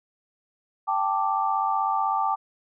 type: chord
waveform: sine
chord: G suspended second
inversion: none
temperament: equal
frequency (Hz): 784 / 880 / 1174.7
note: G5 / A5 / D6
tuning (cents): 0 / 0 / 0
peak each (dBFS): -26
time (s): 0.87-2.36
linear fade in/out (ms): 20
effects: none